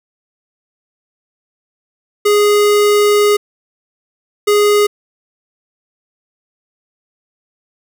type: tone bursts at uneven times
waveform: square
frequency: 414.2 Hz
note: G#4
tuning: 5 cents flat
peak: -9 dBFS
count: 2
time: 2.25-3.37 / 4.47-4.87 s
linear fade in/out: 10 ms
effects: none